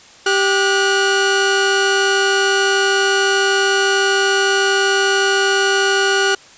sawtooth tone pair together, 392 / 1454.6 Hz, G4 / F#6, 0 / -30 cents, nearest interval octave + major seventh, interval 2270 cents, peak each -12 dBFS, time 0.26-6.35 s, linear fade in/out 5 ms, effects white hiss -43 dBFS RMS until 6.57 s + resampled to 16000 Hz

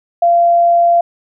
sine tone, 688 Hz, F5, 26 cents flat, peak -7 dBFS, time 0.22-1.01 s, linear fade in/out 5 ms, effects none

